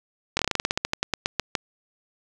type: slowing click train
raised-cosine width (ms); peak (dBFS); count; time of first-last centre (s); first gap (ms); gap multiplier
0.2; -5; 18; 0.37-1.552; 22; 1.13
effects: none